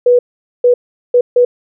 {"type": "tone bursts at uneven times", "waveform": "sine", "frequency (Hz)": 489.6, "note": "B4", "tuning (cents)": -15, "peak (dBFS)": -5, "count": 4, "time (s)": [[0.06, 0.19], [0.64, 0.74], [1.14, 1.21], [1.36, 1.45]], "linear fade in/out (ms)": 5, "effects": []}